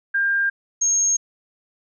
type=tone pair in turn; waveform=sine; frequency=1600 / 6502 Hz; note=G6 / G#8; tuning=+35 / -38 cents; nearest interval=2 octaves; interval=2427 cents; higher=second; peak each=-17 / -16 dBFS; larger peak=second; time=0.14-0.5 / 0.81-1.17 s; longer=neither; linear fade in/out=10 ms; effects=none